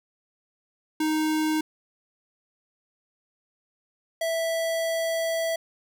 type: tone pair in turn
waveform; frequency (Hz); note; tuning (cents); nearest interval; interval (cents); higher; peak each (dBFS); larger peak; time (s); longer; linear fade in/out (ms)
square; 311.1 / 657.7; D#4 / E5; 0 / -4; octave + minor second; 1296; second; -23 / -25; first; 1-1.61 / 4.21-5.56; second; 5
effects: none